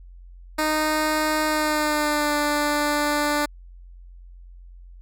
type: tone with pitch glide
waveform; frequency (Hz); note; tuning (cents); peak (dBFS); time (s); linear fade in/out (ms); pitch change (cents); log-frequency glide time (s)
10% pulse; 308.5 to 294.6; D#4 to D4; -15 to +6; -12; 0.58-3.46; 10; -79; 1.46-2.36
effects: added 44 Hz sine -41 dBFS peak until 5.01 s